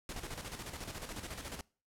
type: noise with tremolo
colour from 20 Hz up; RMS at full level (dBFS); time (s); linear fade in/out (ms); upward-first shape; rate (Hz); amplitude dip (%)
pink; -42; 0.09-1.61; 2; square; 14; 55
effects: noise-tail reverb RT60 0.4 s tail -24 dB re dry + low-pass 12000 Hz 12 dB/octave